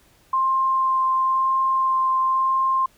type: tone with vibrato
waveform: sine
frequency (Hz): 1053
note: C6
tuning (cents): +11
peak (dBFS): -17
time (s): 0.33-2.86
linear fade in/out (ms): 5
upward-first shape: sine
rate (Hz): 0.98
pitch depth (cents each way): 8
effects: pink hiss -57 dBFS RMS until 2.97 s